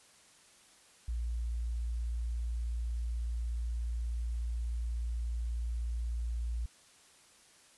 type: tone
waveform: sine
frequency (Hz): 58.27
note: A#1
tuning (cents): 0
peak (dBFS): -32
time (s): 1.08-6.66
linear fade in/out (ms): 5
effects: white hiss -61 dBFS RMS until 7.77 s + resampled to 24000 Hz